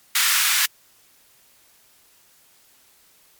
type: high-pass noise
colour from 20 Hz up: pink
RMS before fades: -19 dBFS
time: 0.15-0.66 s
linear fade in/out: 5 ms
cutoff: 1400 Hz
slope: 24 dB/octave
effects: white hiss -56 dBFS RMS until 3.39 s + MP3 96 kbps